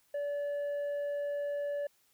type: tone with tanh clipping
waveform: sine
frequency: 576 Hz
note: D5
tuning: 34 cents flat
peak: -33 dBFS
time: 0.14-1.87 s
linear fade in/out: 5 ms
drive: 4 dB
effects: white hiss -70 dBFS RMS until 2.13 s